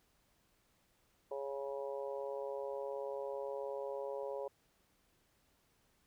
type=harmonic tone; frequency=138.59 Hz; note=C#3; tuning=in tune; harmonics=3 / 4 / 5 / 6 / 7; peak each=-43 / -41 / -52 / -52 / -50 dBFS; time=1.31-4.48 s; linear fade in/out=5 ms; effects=pink hiss -74 dBFS RMS until 6.06 s